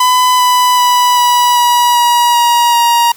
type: tone with pitch steps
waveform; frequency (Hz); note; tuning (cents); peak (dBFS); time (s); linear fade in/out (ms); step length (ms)
45% pulse; 1003 / 994.3 / 985.8 / 977.3 / 968.8 / 960.5 / 952.2 / 944; B5 / B5 / B5 / B5 / B5 / B5 / A#5 / A#5; +26 / +11 / -3 / -18 / -34 / -48 / +37 / +22; -7; 0-3.12; 5; 390
effects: white hiss -39 dBFS RMS until 3.16 s